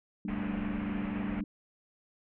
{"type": "chord", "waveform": "sine", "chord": "G suspended second", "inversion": "none", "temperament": "equal with one note detuned", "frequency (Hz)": [196, 220, 292.6], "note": ["G3", "A3", "D4"], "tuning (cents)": [0, 0, -6], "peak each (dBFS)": [-35, -37, -39], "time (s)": [0.25, 1.44], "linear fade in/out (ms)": 2}
{"type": "low-pass noise", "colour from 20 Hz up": "pink", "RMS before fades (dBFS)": -41, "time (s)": [0.28, 1.41], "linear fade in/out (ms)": 5, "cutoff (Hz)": 2700, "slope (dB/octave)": 48}
{"effects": []}